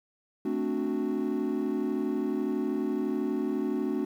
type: chord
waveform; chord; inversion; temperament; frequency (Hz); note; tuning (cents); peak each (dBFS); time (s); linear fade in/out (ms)
triangle; D dominant seventh; second; equal; 220 / 261.6 / 293.7 / 370; A3 / C4 / D4 / F#4; 0 / 0 / 0 / 0; -31 / -30 / -29 / -30; 0.45-4.05; 5
effects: tanh soft clip ceiling -18 dBFS + 10-bit